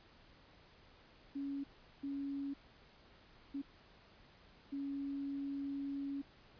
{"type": "tone bursts at uneven times", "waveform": "sine", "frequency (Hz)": 278.8, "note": "C#4", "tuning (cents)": 10, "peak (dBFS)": -38, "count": 4, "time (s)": [[1.35, 1.64], [2.03, 2.54], [3.54, 3.62], [4.72, 6.22]], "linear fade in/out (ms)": 10, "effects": ["pink hiss -63 dBFS RMS until 6.59 s", "resampled to 11025 Hz"]}